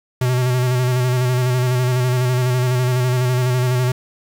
square tone with vibrato, 125.8 Hz, B2, 32 cents sharp, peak -16 dBFS, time 0.21-3.92 s, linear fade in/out 5 ms, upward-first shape square, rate 12 Hz, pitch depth 28 cents each way, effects 7-bit

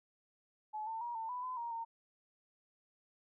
sine tone with pitch steps, 857 / 896 / 952 / 897 / 992 / 1014 / 939 / 916 Hz, A5 / A5 / A#5 / A5 / B5 / B5 / A#5 / A#5, -46 / +31 / +36 / +33 / +7 / +45 / +12 / -31 cents, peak -38 dBFS, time 0.73-1.85 s, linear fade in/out 20 ms, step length 140 ms, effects none

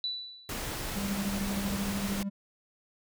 sine tone with exponential decay, 3964 Hz, B7, 6 cents sharp, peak -28 dBFS, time 0.04-0.73 s, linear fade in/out 1 ms, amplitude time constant 150 ms
pink noise, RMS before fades -36 dBFS, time 0.49-2.23 s, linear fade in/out 2 ms
triangle tone with tremolo, 198.7 Hz, G3, 24 cents sharp, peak -27 dBFS, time 0.95-2.3 s, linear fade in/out 20 ms, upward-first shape sine, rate 13 Hz, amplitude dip 50%
effects none

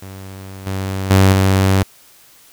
sawtooth tone with level steps, 95.9 Hz, G2, 37 cents flat, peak -27 / -16 / -4 / -7 dBFS, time 0.02-1.83 s, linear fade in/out 5 ms, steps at 0.66 / 1.1 / 1.32 s, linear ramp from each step 10 ms, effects white hiss -47 dBFS RMS until 2.52 s

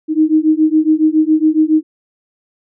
sine beating tone pair, 308.7 / 315.9 Hz, D#4 / D#4, -14 / +26 cents, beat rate 7.2 Hz, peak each -12 dBFS, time 0.08-1.83 s, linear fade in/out 50 ms, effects none

